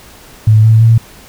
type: tone with pitch steps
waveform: sine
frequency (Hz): 108.5 / 111.1 / 113.76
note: A2 / A2 / A#2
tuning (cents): -24 / +17 / -42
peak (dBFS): -3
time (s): 0.47-0.98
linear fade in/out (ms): 5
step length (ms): 170
effects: pink hiss -38 dBFS RMS until 1.28 s